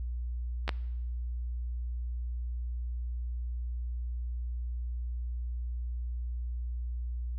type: clicks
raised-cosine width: 0.3 ms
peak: -17 / -13 dBFS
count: 2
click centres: 0.679 / 0.692 s
effects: noise-tail reverb RT60 1.0 s tail -21 dB re dry + added 60 Hz sine -32 dBFS peak until 7.38 s